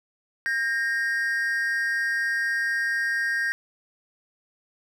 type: tone pair together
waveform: triangle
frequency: 1604 / 1859.9 Hz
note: G6 / A#6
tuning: +39 / -4 cents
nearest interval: minor third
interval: 257 cents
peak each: -24 dBFS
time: 0.46-3.52 s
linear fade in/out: 0 ms
effects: none